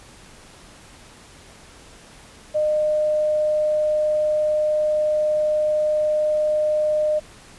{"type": "tone", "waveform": "sine", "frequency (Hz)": 609, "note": "D#5", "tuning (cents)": -37, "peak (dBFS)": -17, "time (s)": [2.54, 7.2], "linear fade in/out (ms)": 20, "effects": ["pink hiss -46 dBFS RMS until 7.58 s", "resampled to 24000 Hz"]}